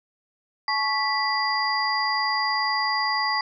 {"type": "tone cluster", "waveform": "sine", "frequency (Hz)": [855, 1111, 1971, 4794], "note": ["A5", "C#6", "B6", "D8"], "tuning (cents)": [-50, 4, -4, 35], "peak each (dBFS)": -27, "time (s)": [0.68, 3.41], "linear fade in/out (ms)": 2, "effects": []}